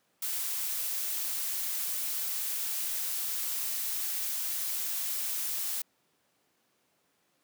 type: noise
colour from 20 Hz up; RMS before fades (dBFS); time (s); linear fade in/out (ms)
blue; -33; 0.22-5.82; 5
effects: pink hiss -72 dBFS RMS until 7.43 s + high-pass 200 Hz 12 dB/octave